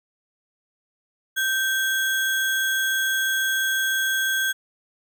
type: tone with sample-and-hold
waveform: sine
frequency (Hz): 1563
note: G6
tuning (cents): -6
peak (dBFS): -20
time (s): 1.36-4.53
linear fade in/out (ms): 20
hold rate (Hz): 4900
effects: none